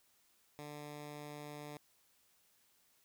10% pulse tone, 147.8 Hz, D3, 11 cents sharp, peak -38 dBFS, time 0.59-1.77 s, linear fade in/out 0 ms, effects white hiss -72 dBFS RMS until 3.04 s

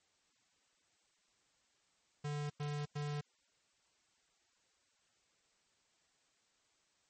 square tone bursts, 146.83 Hz, D3, in tune, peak -38 dBFS, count 3, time 2.24-3.212 s, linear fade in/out 10 ms, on 260 ms, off 96 ms, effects white hiss -75 dBFS RMS until 7.09 s + MP3 32 kbps

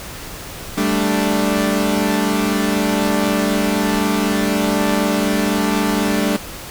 sawtooth chord, G suspended second, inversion none, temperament equal, 196 / 220 / 293.7 Hz, G3 / A3 / D4, 0 / 0 / 0 cents, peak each -16 dBFS, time 0.77-6.37 s, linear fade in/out 10 ms, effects pink hiss -32 dBFS RMS until 6.7 s

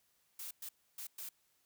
blue noise bursts at uneven times, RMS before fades -45 dBFS, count 4, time 0.39-0.51 / 0.62-0.69 / 0.98-1.07 / 1.18-1.29 s, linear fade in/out 5 ms, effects white hiss -75 dBFS RMS until 1.65 s

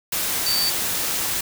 sine tone in noise, 4584 Hz, D8, 43 cents flat, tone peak -20 dBFS, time 0.46-0.7 s, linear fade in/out 5 ms, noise white, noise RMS -24 dBFS, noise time 0.12-1.41 s, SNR +1 dB, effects none

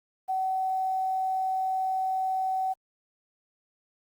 sine tone with quantisation, 757 Hz, F#5, 39 cents sharp, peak -25 dBFS, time 0.28-2.74 s, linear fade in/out 20 ms, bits 9, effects Opus 24 kbps

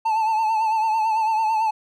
triangle tone with vibrato, 880 Hz, A5, in tune, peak -16 dBFS, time 0.05-1.71 s, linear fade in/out 10 ms, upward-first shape triangle, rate 9 Hz, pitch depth 61 cents each way, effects none

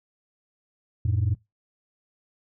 sine tone pair together, 90 / 112.08 Hz, F#2 / A2, -47 / +32 cents, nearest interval major third, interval 379 cents, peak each -22 dBFS, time 1.05-1.35 s, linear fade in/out 5 ms, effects noise-tail reverb RT60 0.2 s tail -21 dB re dry + tanh soft clip ceiling -17 dBFS

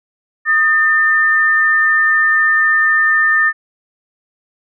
sine tone pair together, 1239 / 1796 Hz, D#6 / A6, -8 / +35 cents, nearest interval tritone, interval 643 cents, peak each -18 / -10 dBFS, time 0.45-3.53 s, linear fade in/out 50 ms, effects none

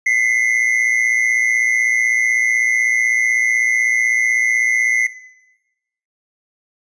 triangle tone pair together, 2017 / 2133 Hz, B6 / C7, +36 / +33 cents, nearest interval minor second, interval 97 cents, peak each -13 / -15 dBFS, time 0.06-5.07 s, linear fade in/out 5 ms, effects noise-tail reverb RT60 1.0 s tail -17 dB re dry + resampled to 22050 Hz

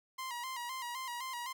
sawtooth tone with vibrato, 1000 Hz, B5, 21 cents sharp, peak -35 dBFS, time 0.18-1.53 s, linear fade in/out 10 ms, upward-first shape square, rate 3.9 Hz, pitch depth 75 cents each way, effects none

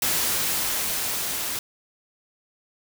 white noise with level ramp, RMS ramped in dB -23 to -29 dBFS, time 0.02-1.59 s, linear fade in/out 2 ms, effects none

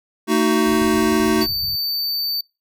square chord, D# diminished, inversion second, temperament just, 224 / 311.1 / 373.4 Hz, A3 / D#4 / F#4, +31 / 0 / +16 cents, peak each -20 dBFS, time 0.27-1.47 s, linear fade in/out 50 ms
white low-pass noise, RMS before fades -36 dBFS, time 0.66-1.76 s, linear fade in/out 5 ms, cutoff 140 Hz, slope 48 dB/octave
square tone, 4575 Hz, D8, 46 cents flat, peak -21 dBFS, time 1.41-2.41 s, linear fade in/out 5 ms
effects noise-tail reverb RT60 0.3 s tail -25 dB re dry

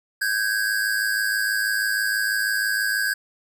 square tone pair together, 1541.8 / 1648 Hz, G6 / G#6, -29 / -14 cents, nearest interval minor second, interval 115 cents, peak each -25 / -24 dBFS, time 0.21-3.14 s, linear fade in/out 10 ms, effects none

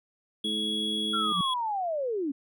harmonic tone, 107.8 Hz, A2, 35 cents flat, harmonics 2 / 3 / 4, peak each -34 / -37 / -40 dBFS, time 0.44-1.33 s, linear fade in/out 10 ms
triangle tone, 3345 Hz, G#7, 12 cents sharp, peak -27 dBFS, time 0.44-1.54 s, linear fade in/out 5 ms
sine linear sweep, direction down, 1391 to 261.6 Hz, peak -27 dBFS, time 1.13-2.32 s, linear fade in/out 10 ms
sine tone with exponential growth, 178.9 Hz, F3, 42 cents sharp, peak -24 dBFS, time 1.26-1.41 s, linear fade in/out 2 ms, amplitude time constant 32 ms
effects none

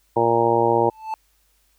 harmonic tone, 116.54 Hz, A#2, in tune, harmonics 1 / 2 / 3 / 4 / 5 / 6 / 7 / 8, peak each -29 / -30 / -22 / -21 / -24 / -29 / -22 / -22 dBFS, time 0.16-0.9 s, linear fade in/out 10 ms
triangle tone with exponential growth, 878 Hz, A5, 4 cents flat, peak -19 dBFS, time 0.85-1.14 s, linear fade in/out 1 ms, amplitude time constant 63 ms
effects added 50 Hz sine -64 dBFS peak until 1.78 s + white hiss -64 dBFS RMS until 1.78 s

